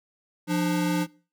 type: tone pair together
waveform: square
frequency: 174.61 / 299.4 Hz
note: F3 / D4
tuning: 0 / +33 cents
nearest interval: major sixth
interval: 933 cents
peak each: -26 dBFS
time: 0.47-1.07 s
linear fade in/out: 50 ms
effects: noise-tail reverb RT60 0.4 s tail -23 dB re dry